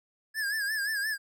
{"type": "tone with vibrato", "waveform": "square", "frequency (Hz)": 1685, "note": "G#6", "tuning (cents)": 25, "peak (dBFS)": -29, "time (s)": [0.34, 1.18], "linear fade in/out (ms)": 50, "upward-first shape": "sine", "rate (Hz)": 5.7, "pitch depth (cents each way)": 92, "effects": []}